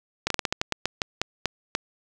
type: slowing click train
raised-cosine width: 0.2 ms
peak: -6 dBFS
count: 13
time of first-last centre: 0.27-1.751 s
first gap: 33 ms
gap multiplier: 1.22
effects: none